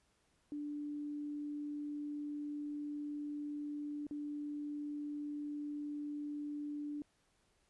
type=tone with dropouts; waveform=sine; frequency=293.7 Hz; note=D4; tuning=in tune; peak=-39 dBFS; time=0.52-7.02 s; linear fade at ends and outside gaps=1 ms; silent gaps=4.068-4.11 s; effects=pink hiss -75 dBFS RMS until 7.69 s + resampled to 24000 Hz